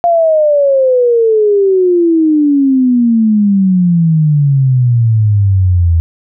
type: exponential sweep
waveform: sine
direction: down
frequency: 698.5 to 81.6 Hz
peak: -6 dBFS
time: 0.04-6 s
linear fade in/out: 0 ms
effects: none